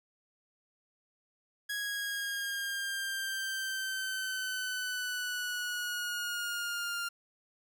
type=exponential sweep; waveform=sawtooth; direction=down; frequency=1661.2 to 1396.9 Hz; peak=-30 dBFS; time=1.69-7.09 s; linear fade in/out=10 ms; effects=none